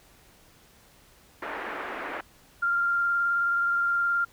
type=band-pass noise; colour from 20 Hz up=white; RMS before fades=-35 dBFS; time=1.42-2.21 s; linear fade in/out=5 ms; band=270 to 1900 Hz; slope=24 dB/octave
type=tone with vibrato; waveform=sine; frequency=1392 Hz; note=F6; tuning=6 cents flat; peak=-22 dBFS; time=2.62-4.25 s; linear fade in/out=10 ms; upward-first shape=square; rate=19 Hz; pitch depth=10 cents each way
effects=pink hiss -57 dBFS RMS until 4.32 s